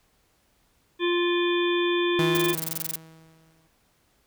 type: harmonic tone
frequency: 349.2 Hz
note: F4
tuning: in tune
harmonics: 1 / 3 / 5 / 7 / 9 / 10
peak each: -22 / -32 / -33 / -33 / -38 / -32 dBFS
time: 0.99-2.56 s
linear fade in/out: 50 ms
type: tone with exponential decay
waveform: sawtooth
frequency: 161.2 Hz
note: E3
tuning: 38 cents flat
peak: -19 dBFS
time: 2.19-3.67 s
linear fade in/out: 0 ms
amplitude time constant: 320 ms
type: noise bursts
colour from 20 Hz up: blue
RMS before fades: -29 dBFS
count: 14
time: 2.35-2.956 s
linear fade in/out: 0 ms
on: 21 ms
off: 24 ms
effects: pink hiss -66 dBFS RMS until 4.26 s